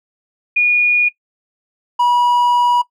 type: tone pair in turn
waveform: sine / triangle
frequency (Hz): 2444 / 969.9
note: D#7 / B5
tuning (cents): -32 / -32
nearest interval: octave + major third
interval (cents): 1600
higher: first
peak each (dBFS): -9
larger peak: neither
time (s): 0.56-1.09 / 1.99-2.82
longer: second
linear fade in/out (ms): 10
effects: noise-tail reverb RT60 0.1 s tail -19 dB re dry